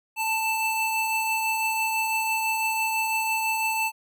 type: tone pair together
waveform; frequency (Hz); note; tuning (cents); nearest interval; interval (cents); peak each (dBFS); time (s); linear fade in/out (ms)
square; 885 / 2649; A5 / E7; +10 / +8; octave + perfect fifth; 1898; -27; 0.16-3.92; 50
effects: none